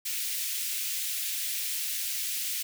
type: high-pass noise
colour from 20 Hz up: white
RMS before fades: -32 dBFS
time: 0.05-2.63 s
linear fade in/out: 10 ms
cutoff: 2100 Hz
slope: 24 dB/octave
effects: none